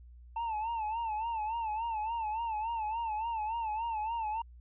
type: tone with vibrato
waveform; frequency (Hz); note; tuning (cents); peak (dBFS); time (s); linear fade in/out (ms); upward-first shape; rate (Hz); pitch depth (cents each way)
triangle; 890; A5; +20; -30; 0.36-4.42; 5; sine; 3.5; 91
effects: added 60 Hz sine -50 dBFS peak until 4.6 s + resampled to 8000 Hz